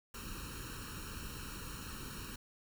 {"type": "noise with comb filter", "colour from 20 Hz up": "pink", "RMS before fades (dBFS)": -45, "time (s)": [0.14, 2.36], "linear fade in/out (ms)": 5, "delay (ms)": 0.72, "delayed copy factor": 1, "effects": []}